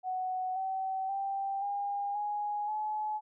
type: tone with pitch steps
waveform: sine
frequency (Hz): 743 / 763.9 / 785.4 / 807.4 / 830.1 / 853.5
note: F#5 / G5 / G5 / G#5 / G#5 / G#5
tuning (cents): +7 / -45 / +3 / -49 / -1 / +47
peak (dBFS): -31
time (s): 0.03-3.21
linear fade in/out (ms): 50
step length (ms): 530
effects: none